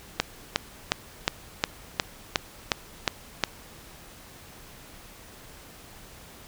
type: click train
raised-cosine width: 0.2 ms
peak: -3 dBFS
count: 10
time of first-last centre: 0.2-3.437 s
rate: 2.78 Hz
effects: pink hiss -48 dBFS RMS until 6.47 s